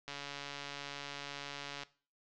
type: click train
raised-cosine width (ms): 0.2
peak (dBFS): -25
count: 250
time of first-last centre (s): 0.08-1.834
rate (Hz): 142
effects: noise-tail reverb RT60 0.4 s tail -19 dB re dry + low-pass 6000 Hz 12 dB/octave